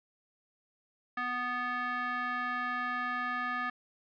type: tone with band-pass filter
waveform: square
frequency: 246.9 Hz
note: B3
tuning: in tune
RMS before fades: -34 dBFS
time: 1.17-3.7 s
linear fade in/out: 5 ms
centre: 1500 Hz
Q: 4.8
effects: resampled to 11025 Hz